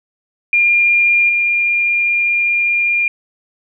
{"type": "tone with level steps", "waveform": "sine", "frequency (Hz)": 2405, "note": "D7", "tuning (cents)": 41, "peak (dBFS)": [-9, -12], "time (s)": [0.53, 3.08], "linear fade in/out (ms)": 2, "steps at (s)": 1.29, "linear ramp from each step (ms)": 5, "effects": []}